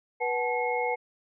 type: tone cluster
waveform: sine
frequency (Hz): 488.6 / 747 / 866 / 2165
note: B4 / F#5 / A5 / C#7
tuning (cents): -19 / +16 / -28 / -41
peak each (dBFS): -29 / -33 / -31 / -32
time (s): 0.2-0.96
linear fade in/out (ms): 20
effects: none